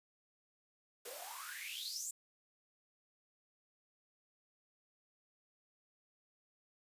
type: noise with high-pass filter sweep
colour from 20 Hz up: white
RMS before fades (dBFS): -45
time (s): 1.05-2.11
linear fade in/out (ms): 5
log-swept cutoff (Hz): 430 to 8000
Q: 9.2
effects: resampled to 32000 Hz